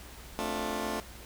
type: chord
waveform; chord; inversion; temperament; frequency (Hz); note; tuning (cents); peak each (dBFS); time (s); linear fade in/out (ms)
15% pulse; D minor seventh; second; just; 220.2 / 264.3 / 293.7 / 352.4; A3 / C4 / D4 / F4; +2 / +18 / 0 / +16; -29 / -34 / -32 / -32; 0.39-1; 0
effects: added 60 Hz sine -49 dBFS peak until 1.25 s + pink hiss -49 dBFS RMS until 1.25 s